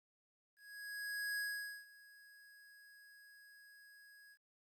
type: tone with ADSR envelope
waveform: square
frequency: 1661.2 Hz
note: G#6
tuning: in tune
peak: -38 dBFS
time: 0.56-4.38 s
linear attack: 820 ms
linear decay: 470 ms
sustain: -22 dB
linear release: 59 ms
effects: 13-bit